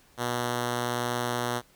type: tone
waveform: 5% pulse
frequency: 121.2 Hz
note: B2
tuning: 32 cents flat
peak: -16 dBFS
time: 0.17-1.62 s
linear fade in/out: 50 ms
effects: pink hiss -60 dBFS RMS until 1.75 s